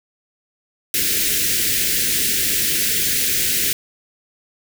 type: band-stop noise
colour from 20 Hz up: white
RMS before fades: -19 dBFS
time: 0.94-3.73 s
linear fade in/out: 2 ms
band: 490 to 1600 Hz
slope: 48 dB/octave
effects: none